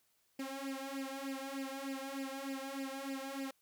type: tone with flanger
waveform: sawtooth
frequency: 271 Hz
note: C#4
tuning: 39 cents flat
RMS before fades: -42 dBFS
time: 0.39-3.51 s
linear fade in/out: 5 ms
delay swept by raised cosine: 0.39 to 2.49 ms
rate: 3.3 Hz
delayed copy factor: +0.95
effects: white hiss -75 dBFS RMS until 3.61 s